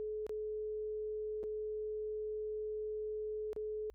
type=tone with dropouts; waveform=sine; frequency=428 Hz; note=A4; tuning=48 cents flat; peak=-37 dBFS; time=0-3.9 s; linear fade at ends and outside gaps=0 ms; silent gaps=0.266-0.294 / 1.431-1.438 / 3.531-3.563 s; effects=added 56 Hz sine -60 dBFS peak until 3.94 s

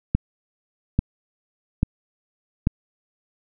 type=click train; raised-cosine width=5 ms; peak=-5 dBFS; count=4; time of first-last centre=0.15-2.671 s; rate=1.19 Hz; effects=none

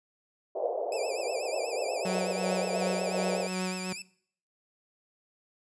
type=band-pass noise; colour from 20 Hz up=white; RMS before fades=-32 dBFS; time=0.55-3.47 s; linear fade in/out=5 ms; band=430 to 700 Hz; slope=48 dB/octave
type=tone with vibrato; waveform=15% pulse; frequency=2489 Hz; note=D#7; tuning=in tune; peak=-31 dBFS; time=0.92-4.02 s; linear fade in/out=2 ms; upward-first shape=sine; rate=8.2 Hz; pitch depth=110 cents each way
type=tone with tremolo; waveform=sawtooth; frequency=185 Hz; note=F#3; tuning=in tune; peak=-25 dBFS; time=2.05-3.93 s; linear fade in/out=5 ms; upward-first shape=sine; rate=2.7 Hz; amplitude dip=50%
effects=noise-tail reverb RT60 0.6 s tail -21 dB re dry + resampled to 22050 Hz

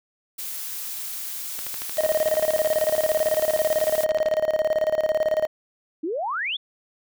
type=noise; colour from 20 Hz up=blue; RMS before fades=-32 dBFS; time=0.38-4.05 s; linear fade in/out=10 ms
type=click train; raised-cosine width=0.2 ms; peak=-16 dBFS; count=37; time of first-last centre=1.59-4.338 s; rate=13.1 Hz
type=tone with tremolo; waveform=triangle; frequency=623 Hz; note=D#5; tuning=2 cents sharp; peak=-15 dBFS; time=1.98-5.47 s; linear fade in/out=5 ms; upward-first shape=square; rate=18 Hz; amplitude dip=80%
type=exponential sweep; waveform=sine; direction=up; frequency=293.8 to 3600 Hz; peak=-24 dBFS; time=6.03-6.57 s; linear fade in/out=10 ms
effects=none

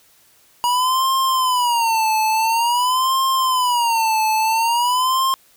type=tone with vibrato; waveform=square; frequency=961 Hz; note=B5; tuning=48 cents flat; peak=-16 dBFS; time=0.64-5.34 s; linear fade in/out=0 ms; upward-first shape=sine; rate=0.48 Hz; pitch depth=170 cents each way; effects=white hiss -54 dBFS RMS until 5.56 s

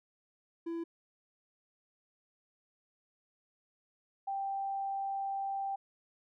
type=tone pair in turn; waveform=triangle / sine; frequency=334.4 / 785.3 Hz; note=E4 / G5; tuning=+25 / +3 cents; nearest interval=octave + minor third; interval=1478 cents; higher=second; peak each=-33 / -33 dBFS; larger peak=neither; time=0.66-0.84 / 4.27-5.76 s; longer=second; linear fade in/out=10 ms; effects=none

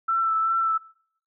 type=tone with vibrato; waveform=sine; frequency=1330 Hz; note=E6; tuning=15 cents sharp; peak=-20 dBFS; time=0.08-0.78 s; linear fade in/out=10 ms; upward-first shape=sine; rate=2.6 Hz; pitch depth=20 cents each way; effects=noise-tail reverb RT60 0.6 s tail -21 dB re dry

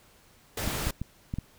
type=noise; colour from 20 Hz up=pink; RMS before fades=-32 dBFS; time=0.57-0.91 s; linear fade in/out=5 ms
type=clicks; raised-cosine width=5 ms; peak=-19 dBFS; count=5; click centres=0.676 / 0.87 / 1.016 / 1.339 / 1.386 s
effects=pink hiss -59 dBFS RMS until 1.58 s

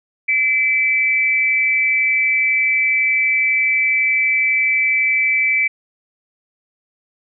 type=tone pair together; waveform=sine; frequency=2047 / 2315 Hz; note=C7 / D7; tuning=-38 / -25 cents; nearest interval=major second; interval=213 cents; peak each=-21 / -14 dBFS; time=0.28-5.68 s; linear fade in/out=10 ms; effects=none

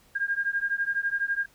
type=beating tone pair; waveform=sine; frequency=1609 / 1621 Hz; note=G6 / G#6; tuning=+45 / -42 cents; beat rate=12 Hz; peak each=-28 dBFS; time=0.15-1.46 s; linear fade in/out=10 ms; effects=pink hiss -60 dBFS RMS until 1.54 s

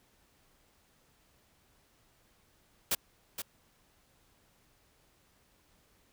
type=noise with echo; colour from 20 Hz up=white; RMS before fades=-29 dBFS; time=2.91-2.95 s; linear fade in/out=5 ms; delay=470 ms; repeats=1; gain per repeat=-9 dB; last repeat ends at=3.42 s; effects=pink hiss -68 dBFS RMS until 6.12 s

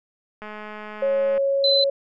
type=click train; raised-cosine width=0.5 ms; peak=-22 dBFS; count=204; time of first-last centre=0.42-1.378 s; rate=212 Hz
type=tone with pitch glide; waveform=sine; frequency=549 to 553.1 Hz; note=C#5 to C#5; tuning=-17 to -4 cents; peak=-18 dBFS; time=1.02-1.9 s; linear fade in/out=5 ms; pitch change=+13 cents; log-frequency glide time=1.17-1.77 s
type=tone; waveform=sine; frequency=4037 Hz; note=B7; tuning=37 cents sharp; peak=-17 dBFS; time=1.64-1.84 s; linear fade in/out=2 ms
effects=none

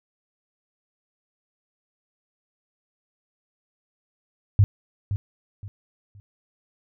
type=tone with echo; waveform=sine; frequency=100.8 Hz; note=G2; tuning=49 cents sharp; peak=-11 dBFS; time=4.59-4.64 s; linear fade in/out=0 ms; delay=520 ms; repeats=3; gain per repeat=-11 dB; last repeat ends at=6.2 s; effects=none

